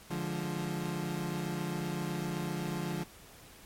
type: chord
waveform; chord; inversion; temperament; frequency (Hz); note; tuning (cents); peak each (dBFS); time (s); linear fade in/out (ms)
30% pulse; D diminished; none; equal with one note detuned; 146.83 / 174.61 / 209; D3 / F3 / Ab3; 0 / 0 / +11; -35 / -33 / -39; 0.1-3.04; 10
effects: pink hiss -54 dBFS RMS until 3.65 s + MP3 64 kbps